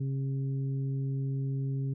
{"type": "harmonic tone", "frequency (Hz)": 135.6, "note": "C#3", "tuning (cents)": -38, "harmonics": [1, 2, 3], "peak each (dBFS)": [-29, -41, -46], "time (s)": [0, 1.94], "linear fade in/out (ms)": 10, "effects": []}